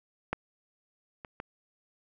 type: clicks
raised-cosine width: 0.5 ms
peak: -14 / -27 / -22 dBFS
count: 3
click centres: 0.33 / 1.248 / 1.401 s
effects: none